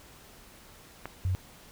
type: click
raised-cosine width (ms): 0.5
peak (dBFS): -21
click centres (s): 1.056
type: tone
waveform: sine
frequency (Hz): 92.5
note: F#2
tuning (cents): 0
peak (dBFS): -25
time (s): 1.25-1.35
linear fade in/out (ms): 0
effects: pink hiss -53 dBFS RMS until 1.71 s